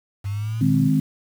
sine linear sweep, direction up, 98 to 126.4 Hz, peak -23 dBFS, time 0.24-0.9 s, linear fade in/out 20 ms
sine chord, Ab major, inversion second, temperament equal with one note detuned, 155.56 / 207.7 / 260.6 Hz, Eb3 / Ab3 / C4, 0 / 0 / -7 cents, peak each -19 / -24 / -19 dBFS, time 0.61-1 s, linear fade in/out 5 ms
effects 7-bit

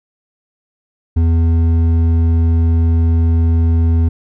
triangle tone with hard clipping, 82.7 Hz, E2, 6 cents sharp, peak -11 dBFS, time 1.16-4.09 s, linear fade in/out 10 ms, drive 11 dB, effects none

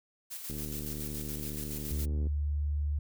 blue noise with tremolo, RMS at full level -40 dBFS, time 0.3-2.06 s, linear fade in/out 20 ms, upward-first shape square, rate 7.1 Hz, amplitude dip 40%
click train, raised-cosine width 3 ms, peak -28 dBFS, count 133, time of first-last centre 0.5-2.269 s, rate 74.6 Hz
sine tone, 73.42 Hz, D2, in tune, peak -28 dBFS, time 1.91-2.99 s, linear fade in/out 5 ms
effects none

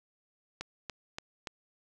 click train, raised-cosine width 0.2 ms, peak -20 dBFS, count 4, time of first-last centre 0.61-1.472 s, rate 3.48 Hz, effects none

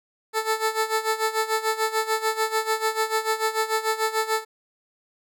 15% pulse tone with tremolo, 440 Hz, A4, in tune, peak -13 dBFS, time 0.33-4.45 s, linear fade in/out 50 ms, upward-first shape sine, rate 6.8 Hz, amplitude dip 80%, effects none

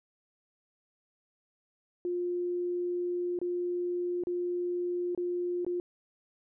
sine tone with dropouts, 353.5 Hz, F4, 21 cents sharp, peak -29 dBFS, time 2.05-5.8 s, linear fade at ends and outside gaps 1 ms, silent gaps 3.389-3.415 / 4.237-4.27 / 5.149-5.176 / 5.648-5.665 s, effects none

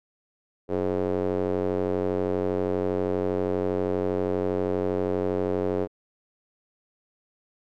square tone with band-pass filter, 46.25 Hz, F#1, in tune, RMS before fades -26 dBFS, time 0.68-5.88 s, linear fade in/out 50 ms, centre 440 Hz, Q 2.7, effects none

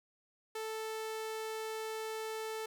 sawtooth tone, 440 Hz, A4, in tune, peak -34 dBFS, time 0.55-2.66 s, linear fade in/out 5 ms, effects none

